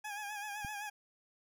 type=tone with vibrato; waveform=20% pulse; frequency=829 Hz; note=G#5; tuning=3 cents flat; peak=-35 dBFS; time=0.04-0.9 s; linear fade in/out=10 ms; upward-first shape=sine; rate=7.8 Hz; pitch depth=55 cents each way
type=click; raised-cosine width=5 ms; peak=-32 dBFS; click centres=0.648 s
effects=none